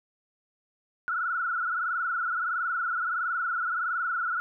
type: tone with frequency modulation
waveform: sine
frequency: 1396.9 Hz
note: F6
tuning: in tune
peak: -26 dBFS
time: 1.08-4.4 s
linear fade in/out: 0 ms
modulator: 21.5 Hz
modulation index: 3.8
effects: none